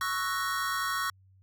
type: chord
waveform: square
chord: F# dominant seventh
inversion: second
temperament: equal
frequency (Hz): 1108.7 / 1318.5 / 1480 / 1864.7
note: C#6 / E6 / F#6 / A#6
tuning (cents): 0 / 0 / 0 / 0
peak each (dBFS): -33 / -36 / -36 / -37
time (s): 0.01-1.1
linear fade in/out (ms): 2
effects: added 95 Hz sine -57 dBFS peak until 1.42 s